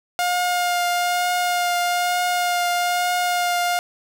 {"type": "tone with vibrato", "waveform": "sawtooth", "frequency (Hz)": 710, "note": "F5", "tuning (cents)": 28, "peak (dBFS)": -15, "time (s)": [0.19, 3.79], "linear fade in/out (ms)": 0, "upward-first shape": "triangle", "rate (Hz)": 1.1, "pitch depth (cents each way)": 15, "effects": []}